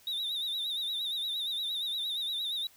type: tone with vibrato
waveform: triangle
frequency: 3719 Hz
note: A#7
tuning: 5 cents flat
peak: -30 dBFS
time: 0.07-2.67 s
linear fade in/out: 2 ms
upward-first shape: sine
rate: 8.6 Hz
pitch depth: 89 cents each way
effects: white hiss -60 dBFS RMS until 2.76 s